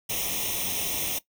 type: noise with comb filter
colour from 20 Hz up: white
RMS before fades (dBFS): -29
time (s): 0.09-1.19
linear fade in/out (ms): 10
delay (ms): 0.33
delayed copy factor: +0.85
effects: noise-tail reverb RT60 0.1 s tail -17 dB re dry